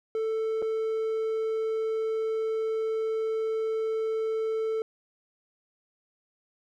triangle tone with dropouts, 442.4 Hz, A4, 9 cents sharp, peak -24 dBFS, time 0.15-4.82 s, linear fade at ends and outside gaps 1 ms, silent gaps 0.619-0.624 s, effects none

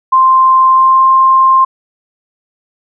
sine tone with pitch glide, 1046.5 to 1055 Hz, C6 to C6, 0 to +14 cents, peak -4 dBFS, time 0.12-1.65 s, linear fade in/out 10 ms, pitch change +14 cents, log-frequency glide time 0.67-1.07 s, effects none

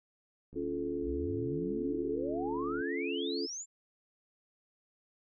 click train, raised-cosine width 3 ms, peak -39 dBFS, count 171, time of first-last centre 0.53-2.809 s, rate 74.6 Hz
sine chord, Db augmented, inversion none, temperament just, 277.2 / 346.5 / 433.1 Hz, Db4 / F4 / A4, 0 / -14 / -27 cents, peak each -37 dBFS, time 0.55-3.47 s, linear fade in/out 20 ms
sine exponential sweep, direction up, 56 to 7459 Hz, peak -38 dBFS, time 1.02-3.66 s, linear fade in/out 50 ms
effects none

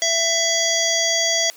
harmonic tone with a mistuned harmonic, 666 Hz, E5, 18 cents sharp, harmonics 1 / 3 / 5 / 7 / 9 / 10, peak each -24 / -24 / -24 / -24 / -24 / -24 dBFS, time 0.02-1.5 s, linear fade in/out 0 ms, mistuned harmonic 9, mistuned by -42 cents, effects white hiss -46 dBFS RMS until 1.56 s + high-pass 300 Hz 12 dB/octave

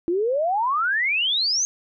sine exponential sweep, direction up, 328.9 to 6470 Hz, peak -19 dBFS, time 0.08-1.65 s, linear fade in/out 0 ms, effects none

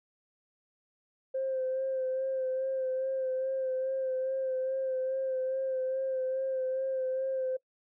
sine tone with vibrato, 524 Hz, C5, 2 cents sharp, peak -28 dBFS, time 1.34-7.57 s, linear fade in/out 10 ms, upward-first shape sine, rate 2.4 Hz, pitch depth 25 cents each way, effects noise-tail reverb RT60 0.1 s tail -23 dB re dry + tanh soft clip ceiling -24 dBFS

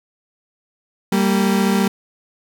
35% pulse tone pair together, 195.43 / 230 Hz, G3 / A#3, -5 / -23 cents, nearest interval minor third, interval 282 cents, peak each -14 / -18 dBFS, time 1.12-1.88 s, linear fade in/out 5 ms, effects none

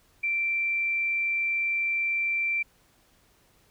sine tone, 2349 Hz, D7, in tune, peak -24 dBFS, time 0.23-2.63 s, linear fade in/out 10 ms, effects pink hiss -63 dBFS RMS until 3.7 s

